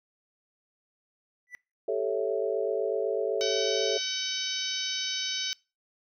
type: tone with exponential growth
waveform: triangle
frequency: 1976 Hz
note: B6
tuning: in tune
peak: -33 dBFS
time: 1.47-1.55 s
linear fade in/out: 0 ms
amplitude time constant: 16 ms
type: chord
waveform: sine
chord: A dominant seventh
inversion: third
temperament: equal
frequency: 392 / 440 / 554.4 / 659.3 Hz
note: G4 / A4 / C#5 / E5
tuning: 0 / 0 / 0 / 0 cents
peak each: -32 / -29 / -32 / -33 dBFS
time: 1.88-3.98 s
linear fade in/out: 5 ms
type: harmonic tone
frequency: 759 Hz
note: F#5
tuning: 44 cents sharp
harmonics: 2 / 3 / 4 / 5 / 6 / 7 / 8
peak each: -42 / -40 / -35 / -35 / -38 / -36 / -38 dBFS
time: 3.41-5.53 s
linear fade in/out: 0 ms
effects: noise-tail reverb RT60 0.3 s tail -24 dB re dry